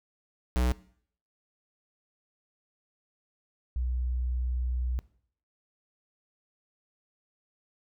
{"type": "tone pair in turn", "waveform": ["square", "sine"], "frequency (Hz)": [61.74, 61.98], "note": ["B1", "B1"], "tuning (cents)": [0, 7], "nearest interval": "unison", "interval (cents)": 7, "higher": "second", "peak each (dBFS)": [-24, -27], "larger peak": "first", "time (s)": [[0.56, 0.72], [3.76, 4.99]], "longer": "second", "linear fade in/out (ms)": 0, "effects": ["noise-tail reverb RT60 0.6 s tail -20 dB re dry"]}